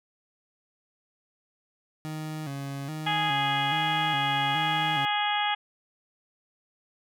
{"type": "tone with vibrato", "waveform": "30% pulse", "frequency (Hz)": 146.9, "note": "D3", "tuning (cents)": 1, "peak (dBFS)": -30, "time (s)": [2.05, 5.05], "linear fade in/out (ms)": 0, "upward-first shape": "square", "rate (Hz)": 1.2, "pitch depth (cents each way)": 98}
{"type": "harmonic tone", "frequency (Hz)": 415.3, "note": "G#4", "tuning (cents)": 0, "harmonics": [2, 3, 4, 5, 6, 7, 8], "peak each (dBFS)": [-27, -34, -33, -34, -37, -35, -32], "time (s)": [3.06, 5.55], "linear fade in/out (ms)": 10}
{"effects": []}